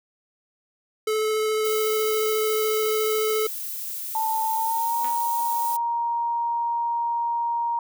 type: tone with vibrato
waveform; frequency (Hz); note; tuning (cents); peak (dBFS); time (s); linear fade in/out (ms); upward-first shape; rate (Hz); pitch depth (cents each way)
square; 433.2; A4; -27; -22; 1.07-3.47; 5; sine; 14; 8
type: noise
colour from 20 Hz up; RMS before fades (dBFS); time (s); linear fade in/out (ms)
violet; -32; 1.64-5.77; 10
type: tone with pitch glide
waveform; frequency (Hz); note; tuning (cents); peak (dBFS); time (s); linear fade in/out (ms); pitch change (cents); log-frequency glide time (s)
sine; 886 to 938.1; A5 to A#5; +12 to +11; -22; 4.15-7.79; 2; +99; 4.51-4.97
type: tone with exponential decay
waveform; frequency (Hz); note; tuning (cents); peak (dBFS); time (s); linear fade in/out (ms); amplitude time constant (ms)
5% pulse; 246.9; B3; 0; -25; 5.04-5.28; 2; 52
effects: none